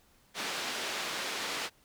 white band-pass noise, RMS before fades -36 dBFS, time 0.34-1.7 s, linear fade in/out 50 ms, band 240 to 4100 Hz, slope 12 dB/octave, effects pink hiss -65 dBFS RMS until 1.84 s

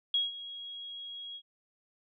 sine tone with ADSR envelope, 3302 Hz, G#7, 11 cents flat, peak -24 dBFS, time 0.14-1.42 s, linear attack 3 ms, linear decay 170 ms, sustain -16 dB, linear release 63 ms, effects none

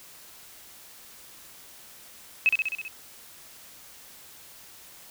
sine tone with echo, 2575 Hz, E7, 41 cents flat, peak -16 dBFS, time 2.46-2.49 s, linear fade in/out 0 ms, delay 65 ms, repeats 6, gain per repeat -3 dB, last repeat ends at 2.88 s, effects white hiss -49 dBFS RMS until 5.1 s

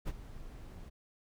brown noise with ADSR envelope, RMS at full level -33 dBFS, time 0.05-0.9 s, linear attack 30 ms, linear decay 39 ms, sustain -14 dB, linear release 20 ms, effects none

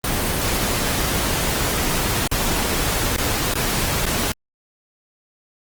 pink noise with dropouts, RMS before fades -21 dBFS, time 0.04-4.32 s, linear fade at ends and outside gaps 2 ms, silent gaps 2.275-2.314 / 3.164-3.181 / 3.539-3.554 / 4.054-4.064 s, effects Opus 24 kbps

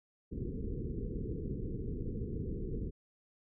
pink low-pass noise, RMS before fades -38 dBFS, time 0.31-2.91 s, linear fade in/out 20 ms, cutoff 470 Hz, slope 96 dB/octave, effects none

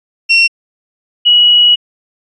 35% pulse / sine tone pair in turn, 2725 / 2918 Hz, F7 / F#7, -43 / -25 cents, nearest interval minor second, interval 118 cents, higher second, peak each -4 dBFS, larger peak neither, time 0.29-0.48 / 1.25-1.76 s, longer second, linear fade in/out 20 ms, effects resampled to 22050 Hz

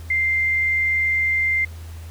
sine tone, 2093 Hz, C7, in tune, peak -17 dBFS, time 0.1-1.65 s, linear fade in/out 5 ms, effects added 82 Hz sine -33 dBFS peak until 2.1 s + pink hiss -47 dBFS RMS until 2.1 s

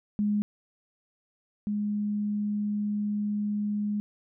sine tone pair in turn, 207.7 / 207.7 Hz, G#3 / G#3, 0 / 0 cents, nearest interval unison, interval 0 cents, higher neither, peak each -23 / -26 dBFS, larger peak first, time 0.19-0.42 / 1.67-4 s, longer second, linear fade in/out 0 ms, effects none

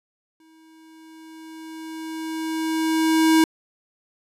square tone with exponential growth, 320 Hz, D#4, 49 cents sharp, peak -13 dBFS, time 0.4-3.44 s, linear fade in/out 2 ms, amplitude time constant 660 ms, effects resampled to 32000 Hz

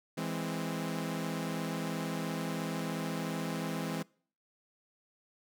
sawtooth chord, E augmented, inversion none, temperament equal, 164.81 / 207.7 / 261.6 Hz, E3 / G#3 / B#3, 0 / 0 / 0 cents, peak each -33 / -35 / -35 dBFS, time 0.17-4.03 s, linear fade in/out 10 ms, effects noise-tail reverb RT60 0.5 s tail -25 dB re dry

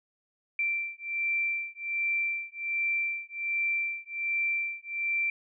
sine beating tone pair, 2349 / 2350.3 Hz, D7 / D7, 0 / +1 cents, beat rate 1.3 Hz, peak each -31 dBFS, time 0.59-5.3 s, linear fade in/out 2 ms, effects none

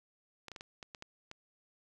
clicks, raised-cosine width 0.2 ms, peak -28 dBFS, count 8, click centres 0.483 / 0.517 / 0.562 / 0.609 / 0.828 / 0.948 / 1.024 / 1.314 s, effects 10-bit

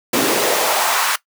pink noise with high-pass filter sweep, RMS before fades -17 dBFS, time 0.13-1.16 s, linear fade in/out 5 ms, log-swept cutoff 270 to 1300 Hz, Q 2.2, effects noise-tail reverb RT60 0.1 s tail -18 dB re dry

